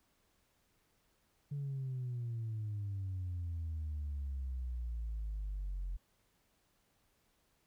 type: exponential sweep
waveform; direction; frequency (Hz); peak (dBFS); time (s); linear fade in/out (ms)
sine; down; 144.8 to 43.65; -35; 1.51-5.97; 10
effects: tanh soft clip ceiling -34 dBFS + pink hiss -75 dBFS RMS until 7.66 s